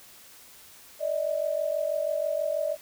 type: tone pair together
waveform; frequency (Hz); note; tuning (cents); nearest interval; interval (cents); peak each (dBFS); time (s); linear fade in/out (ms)
sine; 587.3 / 633.5; D5 / D#5; 0 / +31; minor second; 131; -28; 0.99-2.77; 50
effects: white hiss -51 dBFS RMS until 2.81 s